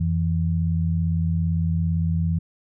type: tone pair together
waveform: sine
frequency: 87.51 / 165.2 Hz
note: F2 / E3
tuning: +4 / +4 cents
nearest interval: major seventh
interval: 1100 cents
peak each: -22 dBFS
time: 0-2.39 s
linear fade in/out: 10 ms
effects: none